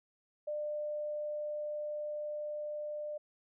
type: tone with level ramp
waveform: sine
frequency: 598 Hz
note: D5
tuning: 31 cents sharp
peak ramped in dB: -34 to -37 dBFS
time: 0.47-3.18 s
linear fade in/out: 10 ms
effects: none